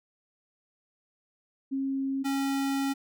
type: tone pair in turn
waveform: sine / square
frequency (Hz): 270.3 / 274.1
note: C#4 / C#4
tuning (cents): -44 / -19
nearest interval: unison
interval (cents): 25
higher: second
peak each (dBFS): -27 / -27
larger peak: neither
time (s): 1.71-2.24 / 2.24-2.94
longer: second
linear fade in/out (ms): 20
effects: none